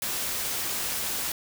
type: noise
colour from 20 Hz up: white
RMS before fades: -30 dBFS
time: 0.02-1.32 s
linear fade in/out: 2 ms
effects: none